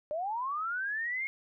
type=linear sweep; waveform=sine; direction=up; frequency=582 to 2171 Hz; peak=-31 dBFS; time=0.11-1.27 s; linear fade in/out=0 ms; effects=none